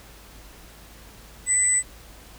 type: tone pair together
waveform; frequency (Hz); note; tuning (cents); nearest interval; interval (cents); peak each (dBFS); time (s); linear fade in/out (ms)
sine; 1999 / 7996; B6 / B8; +20 / +20; 2 octaves; 2400; -27 / -18; 1.46-1.83; 50
effects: added 53 Hz sine -48 dBFS peak until 2.38 s + pink hiss -48 dBFS RMS until 2.38 s